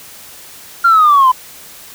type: linear sweep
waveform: sine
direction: down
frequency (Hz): 1398 to 997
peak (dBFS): -4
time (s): 0.84-1.32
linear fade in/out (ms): 10
effects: tanh soft clip ceiling -2 dBFS + white hiss -36 dBFS RMS until 1.94 s